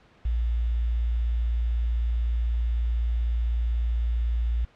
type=tone with quantisation; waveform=sine; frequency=58 Hz; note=A#1; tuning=8 cents flat; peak=-22 dBFS; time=0.25-4.65 s; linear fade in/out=5 ms; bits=8; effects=pink hiss -57 dBFS RMS until 4.75 s + low-pass 3000 Hz 12 dB/octave